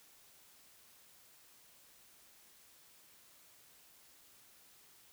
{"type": "silence", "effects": ["white hiss -63 dBFS RMS until 5.12 s"]}